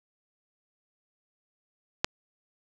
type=click; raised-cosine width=0.2 ms; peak=-5 dBFS; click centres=2.045 s; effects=none